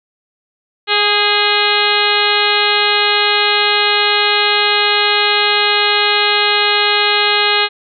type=harmonic tone with a mistuned harmonic; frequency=415.3 Hz; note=G#4; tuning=in tune; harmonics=1 / 2 / 3 / 4 / 5 / 6 / 7 / 8 / 9 / 10; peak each=-20 / -20 / -20 / -20 / -20 / -20 / -20 / -20 / -20 / -20 dBFS; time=0.87-7.69 s; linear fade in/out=50 ms; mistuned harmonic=4; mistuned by=-29 cents; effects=none

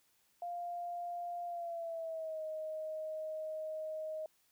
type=tone with pitch glide; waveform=sine; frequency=698.5 to 625.9 Hz; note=F5 to D#5; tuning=0 to +10 cents; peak=-38 dBFS; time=0.42-4.26 s; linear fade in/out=2 ms; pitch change=-190 cents; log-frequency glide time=1.46-2.43 s; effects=white hiss -73 dBFS RMS until 4.51 s

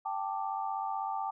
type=chord; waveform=sine; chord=G suspended second; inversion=none; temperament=equal with one note detuned; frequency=784 / 880 / 1178.1 Hz; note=G5 / A5 / D6; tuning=0 / 0 / +5 cents; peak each=-35 / -36 / -39 dBFS; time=0.05-1.31 s; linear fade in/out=10 ms; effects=none

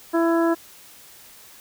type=harmonic tone; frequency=333.4 Hz; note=E4; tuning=20 cents sharp; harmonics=1 / 2 / 3 / 4 / 5; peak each=-18 / -24 / -28 / -30 / -32 dBFS; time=0.13-0.55 s; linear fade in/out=20 ms; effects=white hiss -47 dBFS RMS until 1.6 s

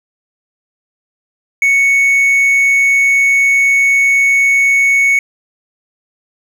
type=tone; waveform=triangle; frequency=2218 Hz; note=C#7; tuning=in tune; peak=-6 dBFS; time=1.62-5.19 s; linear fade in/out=2 ms; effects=none

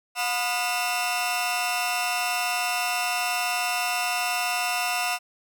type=tone cluster; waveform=sawtooth; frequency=721 / 991 / 1233 / 2687 Hz; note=F#5 / B5 / D#6 / E7; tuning=-45 / +6 / -16 / +33 cents; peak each=-24 / -29 / -30 / -25 dBFS; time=0.15-5.19 s; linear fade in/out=50 ms; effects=none

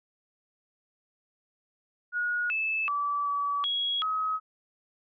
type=tone with pitch steps; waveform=sine; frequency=1448 / 2620 / 1155 / 1145 / 3318 / 1273 Hz; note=F#6 / E7 / D6 / D6 / G#7 / D#6; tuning=-38 / -11 / -29 / -44 / -2 / +39 cents; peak=-26 dBFS; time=2.12-4.4 s; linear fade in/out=50 ms; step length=380 ms; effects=none

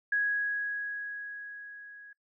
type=tone with level ramp; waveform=sine; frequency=1661.2 Hz; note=G#6; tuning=in tune; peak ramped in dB=-24 to -47 dBFS; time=0.12-2.13 s; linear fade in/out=5 ms; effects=noise-tail reverb RT60 0.1 s tail -22 dB re dry

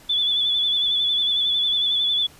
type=tone with vibrato; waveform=sine; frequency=3456 Hz; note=A7; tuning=32 cents flat; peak=-18 dBFS; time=0.09-2.27 s; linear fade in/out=10 ms; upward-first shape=sine; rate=11 Hz; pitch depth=43 cents each way; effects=pink hiss -49 dBFS RMS until 2.39 s + resampled to 32000 Hz

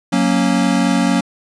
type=chord; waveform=square; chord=F# major; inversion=none; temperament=equal with one note detuned; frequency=183.83 / 233.1 / 277.2 Hz; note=F#3 / A#3 / C#4; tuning=-11 / 0 / 0 cents; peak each=-18 dBFS; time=0.12-1.21 s; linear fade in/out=10 ms; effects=resampled to 22050 Hz

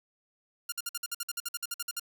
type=tone bursts; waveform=5% pulse; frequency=1404 Hz; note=F6; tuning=9 cents sharp; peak=-20 dBFS; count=16; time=0.69-1.997 s; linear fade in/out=5 ms; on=32 ms; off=53 ms; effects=none

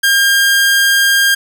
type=tone; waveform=sawtooth; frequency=1608 Hz; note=G6; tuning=44 cents sharp; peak=-5 dBFS; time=0.03-1.35 s; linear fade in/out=10 ms; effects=none

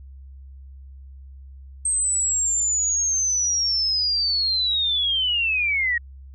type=linear sweep; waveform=sine; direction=down; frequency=8370 to 1864.7 Hz; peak=-19 dBFS; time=1.85-5.98 s; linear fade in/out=5 ms; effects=added 67 Hz sine -39 dBFS peak until 6.34 s

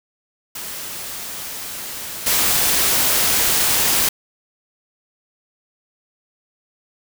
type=noise with level steps; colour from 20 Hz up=white; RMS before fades=-30 / -17 dBFS; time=0.55-4.09 s; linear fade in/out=5 ms; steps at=2.26 s; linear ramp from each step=10 ms; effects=none

